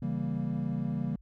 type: chord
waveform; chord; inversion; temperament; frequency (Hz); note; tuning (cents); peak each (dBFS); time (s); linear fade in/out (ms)
triangle; C# diminished seventh; none; equal; 138.59 / 164.81 / 196 / 233.1; C#3 / E3 / G3 / Bb3; 0 / 0 / 0 / 0; -33; 0.02-1.16; 5
effects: added 50 Hz sine -53 dBFS peak until 1.21 s